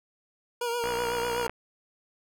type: tone with vibrato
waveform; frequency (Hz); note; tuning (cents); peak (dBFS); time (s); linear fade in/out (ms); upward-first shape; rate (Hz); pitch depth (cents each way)
25% pulse; 474.8; A#4; +32; -24; 0.61-1.47; 5; triangle; 8; 48
type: click train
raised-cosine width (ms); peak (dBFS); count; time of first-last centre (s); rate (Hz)
0.5; -18; 41; 0.84-1.496; 61
effects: none